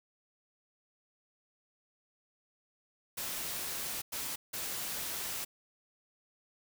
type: noise bursts at uneven times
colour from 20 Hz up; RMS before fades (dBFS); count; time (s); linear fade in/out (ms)
white; -38; 3; 3.17-4.02 / 4.12-4.36 / 4.53-5.45; 10
effects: none